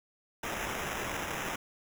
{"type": "noise with sample-and-hold", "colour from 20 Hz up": "white", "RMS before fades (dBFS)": -36, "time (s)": [0.43, 1.56], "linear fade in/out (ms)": 5, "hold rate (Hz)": 4410, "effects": []}